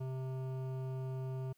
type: tone with hard clipping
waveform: triangle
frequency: 130.81 Hz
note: C3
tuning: in tune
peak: -39 dBFS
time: 0-1.53 s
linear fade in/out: 10 ms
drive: 17 dB
effects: white hiss -75 dBFS RMS until 1.57 s